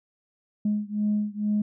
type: beating tone pair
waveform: sine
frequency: 208.5 / 210.7 Hz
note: G#3 / G#3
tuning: +7 / +25 cents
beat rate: 2.2 Hz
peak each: -25 / -26 dBFS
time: 0.65-1.62 s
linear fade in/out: 5 ms
effects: tanh soft clip ceiling -17 dBFS